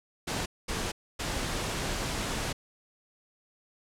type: noise bursts at uneven times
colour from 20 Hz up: pink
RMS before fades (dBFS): -32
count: 3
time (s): 0.27-0.46 / 0.68-0.92 / 1.19-2.53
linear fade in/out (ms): 10
effects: low-pass 9000 Hz 12 dB/octave